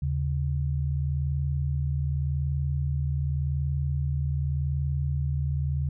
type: tone pair together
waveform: sine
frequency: 77.6 / 138.47 Hz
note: D#2 / C#3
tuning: -4 / -2 cents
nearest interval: minor seventh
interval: 1002 cents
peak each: -27 dBFS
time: 0.02-5.89 s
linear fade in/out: 5 ms
effects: none